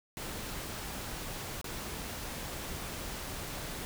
pink noise with dropouts, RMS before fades -40 dBFS, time 0.17-3.85 s, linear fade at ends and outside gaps 0 ms, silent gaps 1.614-1.643 s, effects none

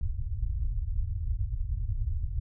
pink low-pass noise, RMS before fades -30 dBFS, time 0.01-2.4 s, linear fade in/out 5 ms, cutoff 110 Hz, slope 48 dB/octave, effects none

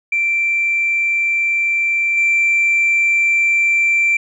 sine tone with level steps, 2349 Hz, D7, in tune, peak -13 / -10 dBFS, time 0.12-4.17 s, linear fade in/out 5 ms, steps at 2.17 s, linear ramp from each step 5 ms, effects tanh soft clip ceiling -9 dBFS

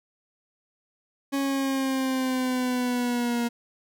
40% pulse linear sweep, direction down, 277 to 235.7 Hz, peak -23 dBFS, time 1.32-3.49 s, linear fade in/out 20 ms, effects none

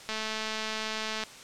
click train, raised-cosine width 0.2 ms, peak -16 dBFS, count 251, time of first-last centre 0.09-1.237 s, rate 218 Hz, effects white hiss -47 dBFS RMS until 1.43 s + low-pass 7000 Hz 12 dB/octave

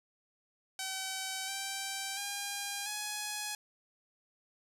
5% pulse tone with pitch steps, 764 / 780 / 806 / 839 Hz, G5 / G5 / G5 / G#5, -45 / -9 / +48 / +17 cents, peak -24 dBFS, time 0.79-3.55 s, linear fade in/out 2 ms, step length 690 ms, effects none

